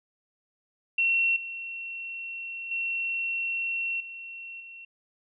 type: tone with level steps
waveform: sine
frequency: 2721 Hz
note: F7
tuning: 46 cents flat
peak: -21 / -34 / -27 / -38 / -42 dBFS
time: 0.98-4.85 s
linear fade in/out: 5 ms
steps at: 1.36 / 2.71 / 4 / 4.6 s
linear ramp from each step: 5 ms
effects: none